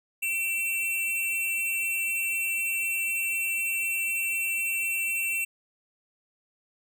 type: tone pair together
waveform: square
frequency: 2327 / 2702 Hz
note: D7 / E7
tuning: -17 / +42 cents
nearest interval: minor third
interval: 259 cents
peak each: -38 / -27 dBFS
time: 0.22-5.45 s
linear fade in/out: 10 ms
effects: none